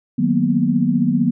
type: chord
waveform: sine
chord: B major seventh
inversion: first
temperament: just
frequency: 154.34 / 185.21 / 231.5 / 246.9 Hz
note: D#3 / F#3 / A#3 / B3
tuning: -14 / +2 / -12 / 0 cents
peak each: -22 / -20 / -19 / -18 dBFS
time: 0.18-1.31 s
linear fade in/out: 10 ms
effects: none